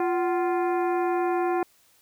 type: harmonic tone with a mistuned harmonic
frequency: 349.2 Hz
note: F4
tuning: in tune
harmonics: 1 / 2 / 3 / 4 / 5 / 6 / 7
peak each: -24 / -27 / -33 / -38 / -41 / -46 / -44 dBFS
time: 0-1.63 s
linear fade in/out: 2 ms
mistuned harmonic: 2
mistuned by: +120 cents
effects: white hiss -61 dBFS RMS until 2.01 s